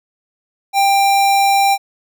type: tone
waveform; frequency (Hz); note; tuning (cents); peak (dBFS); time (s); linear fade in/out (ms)
square; 791; G5; +15; -11; 0.73-1.78; 50
effects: none